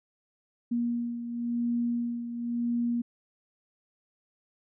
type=beating tone pair; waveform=sine; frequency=237.3 / 238.25 Hz; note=A#3 / A#3; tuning=+31 / +38 cents; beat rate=0.95 Hz; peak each=-28 / -35 dBFS; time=0.71-3.02 s; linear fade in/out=10 ms; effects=none